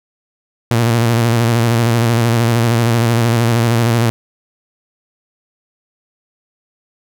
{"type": "tone with vibrato", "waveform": "sawtooth", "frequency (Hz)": 116.6, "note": "A#2", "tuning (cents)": 1, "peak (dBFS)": -7, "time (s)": [0.71, 4.1], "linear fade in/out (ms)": 0, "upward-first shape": "square", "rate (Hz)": 13, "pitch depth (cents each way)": 42, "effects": []}